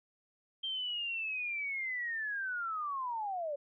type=linear sweep; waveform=sine; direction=down; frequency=3174 to 554.4 Hz; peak=-34 dBFS; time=0.63-3.56 s; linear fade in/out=10 ms; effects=none